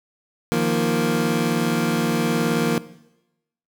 25% pulse chord, Eb suspended second, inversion none, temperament equal, 155.56 / 174.61 / 233.1 Hz, Eb3 / F3 / Bb3, 0 / 0 / 0 cents, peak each -22 / -20 / -18 dBFS, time 0.52-2.78 s, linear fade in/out 0 ms, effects noise-tail reverb RT60 0.9 s tail -17 dB re dry

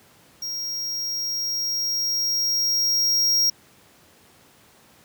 square tone with level ramp, 5600 Hz, F8, 4 cents sharp, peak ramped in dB -28 to -17 dBFS, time 0.42-3.5 s, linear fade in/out 5 ms, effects pink hiss -54 dBFS RMS until 5.04 s + high-pass 100 Hz 12 dB/octave

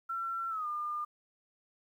sine tone with pitch glide, 1353 to 1205.4 Hz, E6 to D6, +45 to +45 cents, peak -33 dBFS, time 0.09-1.05 s, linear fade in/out 10 ms, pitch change -200 cents, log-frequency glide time 0.49-0.67 s, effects 11-bit

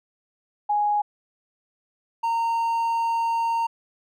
sine / triangle tone pair in turn, 830.6 / 920.8 Hz, G#5 / A#5, 0 / -22 cents, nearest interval major second, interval 178 cents, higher second, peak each -19 dBFS, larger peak neither, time 0.69-1.02 / 2.23-3.67 s, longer second, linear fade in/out 10 ms, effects none

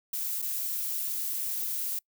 violet noise with dropouts, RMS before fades -32 dBFS, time 0.13-1.99 s, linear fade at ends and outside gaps 5 ms, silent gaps 0.419-0.423 s, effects noise-tail reverb RT60 0.1 s tail -26 dB re dry

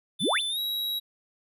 square tone with pitch glide, 3520 to 3861 Hz, A7 to B7, 0 to -40 cents, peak -28 dBFS, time 0.19-1 s, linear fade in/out 20 ms, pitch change +160 cents, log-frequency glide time 0.49-0.59 s
sine exponential sweep, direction up, 124.5 to 4699 Hz, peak -23 dBFS, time 0.2-0.42 s, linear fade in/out 50 ms
effects none

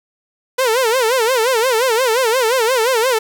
sawtooth tone with vibrato, 482.2 Hz, B4, 41 cents flat, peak -9 dBFS, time 0.58-3.19 s, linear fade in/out 10 ms, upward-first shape sine, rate 5.7 Hz, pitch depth 170 cents each way, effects none

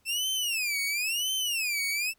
sawtooth tone with vibrato, 2626 Hz, E7, 7 cents flat, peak -24 dBFS, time 0.05-2.14 s, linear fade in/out 50 ms, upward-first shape sine, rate 0.97 Hz, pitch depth 280 cents each way, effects pink hiss -69 dBFS RMS until 2.18 s

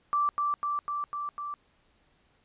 sine tone with echo, 1169 Hz, D6, 8 cents flat, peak -23 dBFS, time 0.13-0.29 s, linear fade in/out 0 ms, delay 250 ms, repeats 5, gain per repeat -2 dB, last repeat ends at 1.54 s, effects pink hiss -67 dBFS RMS until 2.44 s + resampled to 8000 Hz

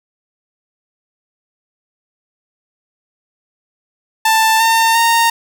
sawtooth tone with pitch steps, 886 / 906 / 923 Hz, A5 / A#5 / A#5, +12 / -50 / -17 cents, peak -6 dBFS, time 4.25-5.3 s, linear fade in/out 5 ms, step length 350 ms, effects none

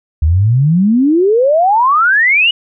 sine exponential sweep, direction up, 72.9 to 2960 Hz, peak -7 dBFS, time 0.22-2.51 s, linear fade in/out 5 ms, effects none

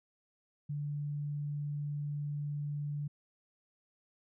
sine tone, 146.1 Hz, D3, 9 cents flat, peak -34 dBFS, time 0.69-3.08 s, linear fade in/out 10 ms, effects none

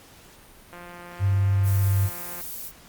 click train, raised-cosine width 0.5 ms, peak -27 dBFS, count 295, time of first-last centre 0.73-2.41 s, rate 175 Hz
sine tone with vibrato, 98 Hz, G2, in tune, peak -18 dBFS, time 1.19-2.1 s, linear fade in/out 50 ms, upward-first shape triangle, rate 18 Hz, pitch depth 19 cents each way
violet noise, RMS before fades -35 dBFS, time 1.63-2.72 s, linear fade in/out 50 ms
effects pink hiss -50 dBFS RMS until 2.88 s + Opus 48 kbps

